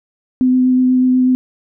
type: tone with vibrato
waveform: sine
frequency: 254.6 Hz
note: C4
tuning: 47 cents flat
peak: -9 dBFS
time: 0.41-1.35 s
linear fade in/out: 0 ms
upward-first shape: sine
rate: 8.2 Hz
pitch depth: 10 cents each way
effects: none